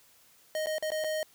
square tone with dropouts, 622.3 Hz, D#5, in tune, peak -30 dBFS, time 0.55-1.23 s, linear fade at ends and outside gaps 1 ms, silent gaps 0.66-0.669 / 0.783-0.825 / 0.904-0.918 / 1.04-1.044 s, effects white hiss -61 dBFS RMS until 1.34 s

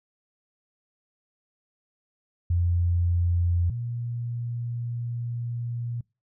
sine tone pair in turn, 86.9 / 118.96 Hz, F2 / A#2, -8 / +36 cents, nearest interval perfect fourth, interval 544 cents, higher second, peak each -20 / -28 dBFS, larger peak first, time 2.5-3.7 / 3.7-6.01 s, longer second, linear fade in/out 5 ms, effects noise-tail reverb RT60 0.3 s tail -26 dB re dry

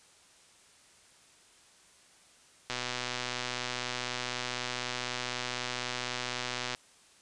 click train, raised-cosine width 0.2 ms, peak -16 dBFS, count 503, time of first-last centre 2.7-6.748 s, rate 124 Hz, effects white hiss -60 dBFS RMS until 7.21 s + resampled to 22050 Hz

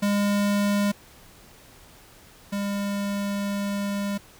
square tone pair in turn, 203.3 / 201.3 Hz, G#3 / G3, -37 / +46 cents, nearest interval unison, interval 17 cents, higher first, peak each -21 / -26 dBFS, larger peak first, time 0.02-0.92 / 2.52-4.18 s, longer second, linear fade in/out 10 ms, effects pink hiss -51 dBFS RMS until 4.39 s

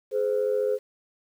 sine tone pair together, 420.7 / 515 Hz, G#4 / C5, +22 / -28 cents, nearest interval major third, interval 350 cents, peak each -24 dBFS, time 0.11-0.79 s, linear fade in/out 50 ms, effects tanh soft clip ceiling -16 dBFS + 9-bit

